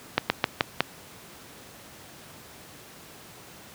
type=slowing click train; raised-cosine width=0.3 ms; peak=-3 dBFS; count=5; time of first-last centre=0.18-0.806 s; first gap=120 ms; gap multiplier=1.18; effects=pink hiss -47 dBFS RMS until 3.74 s + high-pass 100 Hz 12 dB/octave

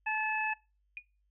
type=harmonic tone; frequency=866 Hz; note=A5; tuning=28 cents flat; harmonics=1 / 2 / 3; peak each=-34 / -34 / -34 dBFS; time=0.06-0.54 s; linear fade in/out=10 ms
type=tone with exponential decay; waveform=sine; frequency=2450 Hz; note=D#7; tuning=27 cents flat; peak=-34 dBFS; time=0.97-1.05 s; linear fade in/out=1 ms; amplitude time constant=16 ms
effects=noise-tail reverb RT60 0.3 s tail -22 dB re dry + added 50 Hz sine -70 dBFS peak until 1.3 s

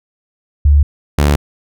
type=tone pair in turn; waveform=sine / sawtooth; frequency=72.3 / 72.97 Hz; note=D2 / D2; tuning=-27 / -11 cents; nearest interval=unison; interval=16 cents; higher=second; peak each=-5 dBFS; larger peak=neither; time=0.65-0.83 / 1.18-1.36 s; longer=neither; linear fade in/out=5 ms; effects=none

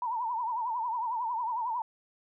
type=tone with vibrato; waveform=sine; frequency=938 Hz; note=A#5; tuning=11 cents sharp; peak=-29 dBFS; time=0.02-1.82 s; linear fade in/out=2 ms; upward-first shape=triangle; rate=11 Hz; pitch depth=140 cents each way; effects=none

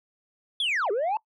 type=linear two-way sweep; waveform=sine; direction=down then up; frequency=3520 to 378.5 to 901 Hz; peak=-21 dBFS; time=0.6-1.17 s; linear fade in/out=2 ms; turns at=0.91 s; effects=noise-tail reverb RT60 0.1 s tail -23 dB re dry + tanh soft clip ceiling -22 dBFS

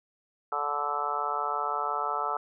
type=harmonic tone; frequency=145.8 Hz; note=D3; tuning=12 cents flat; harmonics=3 / 4 / 5 / 6 / 7 / 8 / 9; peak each=-39 / -40 / -35 / -34 / -37 / -36 / -31 dBFS; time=0.52-2.37 s; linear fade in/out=2 ms; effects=none

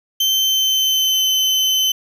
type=tone with pitch glide; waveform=35% pulse; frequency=3101 to 3055 Hz; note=G7 to G7; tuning=-19 to -45 cents; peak=-12 dBFS; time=0.2-1.92 s; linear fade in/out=5 ms; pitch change=-26 cents; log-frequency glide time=0.34-1.28 s; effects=none

